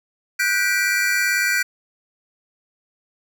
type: chord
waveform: square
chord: G major seventh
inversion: third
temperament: just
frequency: 1470 / 1568 / 1960 / 2352 Hz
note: F#6 / G6 / B6 / D7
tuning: -12 / 0 / -14 / +2 cents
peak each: -24 dBFS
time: 0.39-1.63 s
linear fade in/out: 10 ms
effects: none